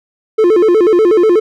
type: tone with vibrato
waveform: triangle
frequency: 392 Hz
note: G4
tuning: in tune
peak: -4 dBFS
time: 0.38-1.4 s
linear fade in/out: 10 ms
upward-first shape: square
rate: 8.2 Hz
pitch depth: 190 cents each way
effects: none